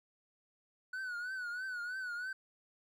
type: tone with vibrato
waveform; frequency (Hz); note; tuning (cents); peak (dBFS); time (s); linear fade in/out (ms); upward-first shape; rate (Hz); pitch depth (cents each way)
triangle; 1479; F#6; -1; -36; 0.93-2.33; 5; triangle; 3.1; 95
effects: none